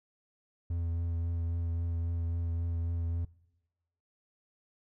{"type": "tone with vibrato", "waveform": "triangle", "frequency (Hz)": 84.4, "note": "E2", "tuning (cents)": 41, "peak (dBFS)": -28, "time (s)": [0.7, 3.25], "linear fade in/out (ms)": 5, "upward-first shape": "triangle", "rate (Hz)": 3.7, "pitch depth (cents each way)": 20, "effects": ["noise-tail reverb RT60 1.0 s tail -23 dB re dry"]}